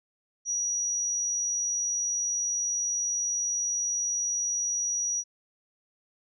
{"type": "tone", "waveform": "sine", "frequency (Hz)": 5800, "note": "F#8", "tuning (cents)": -35, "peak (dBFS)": -26, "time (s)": [0.45, 5.24], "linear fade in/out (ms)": 50, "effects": []}